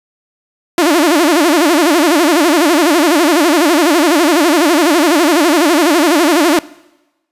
sawtooth tone with vibrato, 318.9 Hz, D#4, 43 cents sharp, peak -4 dBFS, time 0.78-6.59 s, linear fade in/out 2 ms, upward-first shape sine, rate 12 Hz, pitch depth 210 cents each way, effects noise-tail reverb RT60 1.0 s tail -21 dB re dry + resampled to 32000 Hz

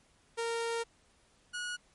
sawtooth tone pair in turn, 462.5 / 1454.4 Hz, A#4 / F#6, -14 / -30 cents, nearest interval octave + minor sixth, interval 1984 cents, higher second, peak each -28 / -32 dBFS, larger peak first, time 0.37-0.84 / 1.53-1.77 s, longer first, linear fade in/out 20 ms, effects pink hiss -67 dBFS RMS until 1.94 s + MP3 48 kbps

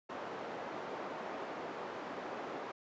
white band-pass noise, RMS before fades -43 dBFS, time 0.09-2.72 s, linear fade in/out 10 ms, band 270 to 880 Hz, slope 12 dB/octave, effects resampled to 16000 Hz

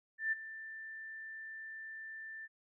sine tone with ADSR envelope, 1776 Hz, A6, 16 cents sharp, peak -29 dBFS, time 0.18-2.48 s, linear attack 140 ms, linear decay 21 ms, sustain -15 dB, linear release 34 ms, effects none

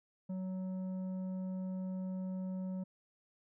sine tone with tanh clipping, 186.5 Hz, F#3, 14 cents sharp, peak -38 dBFS, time 0.29-2.84 s, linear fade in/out 10 ms, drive 8 dB, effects none

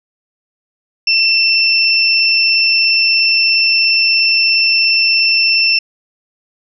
sine tone pair together, 2683 / 5366 Hz, E7 / E8, +30 / +30 cents, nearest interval octave, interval 1200 cents, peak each -12 dBFS, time 1.07-5.79 s, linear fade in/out 5 ms, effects none

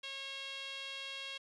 sawtooth tone with band-pass filter, 545 Hz, C#5, 29 cents flat, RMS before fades -44 dBFS, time 0.03-1.38 s, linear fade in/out 10 ms, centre 3200 Hz, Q 3.5, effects resampled to 24000 Hz + 11-bit

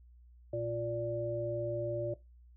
harmonic tone, 117 Hz, A#2, 7 cents sharp, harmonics 1 / 3 / 5, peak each -40 / -38 / -34 dBFS, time 0.53-2.14 s, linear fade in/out 5 ms, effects noise-tail reverb RT60 0.2 s tail -17 dB re dry + added 60 Hz sine -55 dBFS peak until 2.56 s

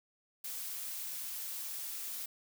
blue noise, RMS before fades -41 dBFS, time 0.44-2.26 s, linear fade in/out 5 ms, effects none

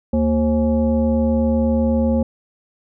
sine tone with frequency modulation, 230 Hz, A#3, 23 cents flat, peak -14 dBFS, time 0.13-2.23 s, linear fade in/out 5 ms, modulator 304 Hz, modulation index 0.96, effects none

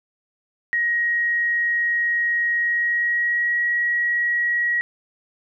sine tone with pitch glide, 1888 to 1908.8 Hz, A#6 to A#6, +22 to +41 cents, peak -18 dBFS, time 0.73-4.81 s, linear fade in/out 0 ms, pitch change +19 cents, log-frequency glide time 2.58-3.63 s, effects none

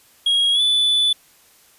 triangle tone with pitch glide, 3289 to 3479 Hz, G#7 to A7, -18 to -20 cents, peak -13 dBFS, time 0.26-1.13 s, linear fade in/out 5 ms, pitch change +98 cents, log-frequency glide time 0.53-0.61 s, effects white hiss -53 dBFS RMS until 1.78 s + resampled to 32000 Hz

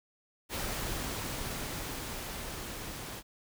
pink noise with level ramp, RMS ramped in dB -35 to -42 dBFS, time 0.49-3.23 s, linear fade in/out 50 ms, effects none

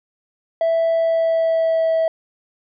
triangle tone with pitch glide, 659.3 to 649.8 Hz, E5 to E5, 0 to -25 cents, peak -12 dBFS, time 0.61-2.08 s, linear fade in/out 2 ms, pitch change -25 cents, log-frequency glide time 0.94-1.93 s, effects tanh soft clip ceiling -10 dBFS + resampled to 11025 Hz

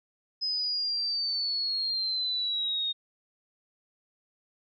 sine exponential sweep, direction down, 5080 to 3697 Hz, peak -27 dBFS, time 0.41-2.93 s, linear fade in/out 20 ms, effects none

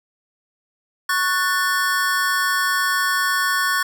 square chord, F# minor, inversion second, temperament just, 1110 / 1480 / 1776 Hz, C#6 / F#6 / A6, +2 / 0 / +16 cents, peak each -23 dBFS, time 1.09-3.83 s, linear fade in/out 5 ms, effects none

